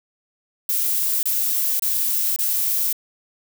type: noise bursts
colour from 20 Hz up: violet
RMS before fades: -21 dBFS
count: 4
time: 0.69-2.928 s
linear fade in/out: 2 ms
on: 540 ms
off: 26 ms
effects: none